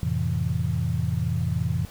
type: chord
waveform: sine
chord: F major seventh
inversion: none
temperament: equal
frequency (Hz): 87.31 / 110 / 130.81 / 164.81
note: F2 / A2 / C3 / E3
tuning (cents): 0 / 0 / 0 / 0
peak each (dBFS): -28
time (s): 0.03-1.85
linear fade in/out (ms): 0
effects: pink hiss -47 dBFS RMS until 1.9 s